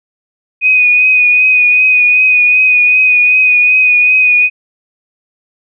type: tone with vibrato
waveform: sine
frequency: 2489 Hz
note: D#7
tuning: in tune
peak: -5 dBFS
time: 0.61-4.5 s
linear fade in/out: 50 ms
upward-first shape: triangle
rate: 2.6 Hz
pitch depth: 30 cents each way
effects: none